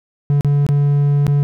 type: tone with dropouts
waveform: triangle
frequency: 143.5 Hz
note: D3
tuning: 40 cents flat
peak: -9 dBFS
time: 0.3-1.43 s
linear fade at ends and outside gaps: 0 ms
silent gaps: 0.409-0.447 / 0.665-0.689 / 1.267-1.279 s
effects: none